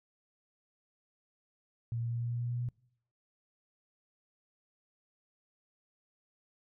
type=tone with pitch steps; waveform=sine; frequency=116.54 / 117.28 / 118.03 / 118.78 / 119.54 / 120.3 / 121.07 / 121.84 Hz; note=A#2 / A#2 / A#2 / A#2 / A#2 / B2 / B2 / B2; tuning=0 / +11 / +22 / +33 / +44 / -45 / -34 / -23 cents; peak=-32 dBFS; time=1.92-2.688 s; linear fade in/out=0 ms; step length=96 ms; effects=noise-tail reverb RT60 0.7 s tail -25 dB re dry